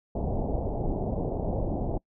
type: low-pass noise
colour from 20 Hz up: pink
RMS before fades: -29 dBFS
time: 0.15-1.98 s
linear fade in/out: 5 ms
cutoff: 790 Hz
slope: 48 dB/octave
effects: noise-tail reverb RT60 0.1 s tail -25 dB re dry